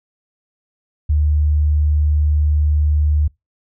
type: tone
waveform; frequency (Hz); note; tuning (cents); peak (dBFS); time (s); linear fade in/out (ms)
sine; 75; D2; +37; -12; 1.09-3.28; 10
effects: noise-tail reverb RT60 0.2 s tail -25 dB re dry